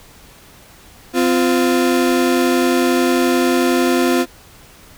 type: tone pair together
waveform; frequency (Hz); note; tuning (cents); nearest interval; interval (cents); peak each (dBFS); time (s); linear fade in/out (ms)
35% pulse; 258 / 349.2; C4 / F4; -24 / 0; perfect fourth; 524; -14; 1.13-4.26; 50
effects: pink hiss -44 dBFS RMS until 4.97 s